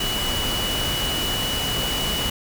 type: tone in noise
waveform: sine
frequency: 2943 Hz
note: F#7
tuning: 10 cents flat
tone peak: -25 dBFS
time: 0-2.3 s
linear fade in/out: 5 ms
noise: pink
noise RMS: -26 dBFS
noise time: 0-2.3 s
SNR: -2 dB
effects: none